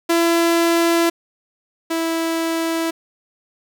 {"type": "tone pair in turn", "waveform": "sawtooth", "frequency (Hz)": [336.6, 328.7], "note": ["E4", "E4"], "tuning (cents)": [36, -5], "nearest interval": "unison", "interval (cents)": 41, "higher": "first", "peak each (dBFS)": [-10, -15], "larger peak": "first", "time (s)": [[0.09, 1.1], [1.9, 2.91]], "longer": "neither", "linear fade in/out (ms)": 10, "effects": ["8-bit"]}